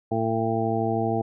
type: harmonic tone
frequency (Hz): 112.7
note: A2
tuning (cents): +42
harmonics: 1 / 2 / 3 / 4 / 6 / 7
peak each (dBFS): -29 / -29 / -29 / -29 / -29 / -29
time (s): 0.11-1.22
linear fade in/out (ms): 10
effects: none